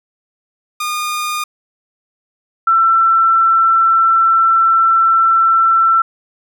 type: tone pair in turn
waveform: sawtooth / sine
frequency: 1219 / 1341.3 Hz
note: D#6 / E6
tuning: -36 / +30 cents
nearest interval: major second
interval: 166 cents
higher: second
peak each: -14 / -8 dBFS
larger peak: second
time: 0.8-1.44 / 2.67-6.02 s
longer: second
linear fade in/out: 5 ms
effects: none